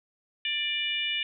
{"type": "harmonic tone with a mistuned harmonic", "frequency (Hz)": 592, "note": "D5", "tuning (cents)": 14, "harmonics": [3, 4, 5, 6], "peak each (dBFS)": [-38, -31, -30, -35], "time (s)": [0.45, 1.23], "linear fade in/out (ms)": 2, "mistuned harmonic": 5, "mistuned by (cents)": -20, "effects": []}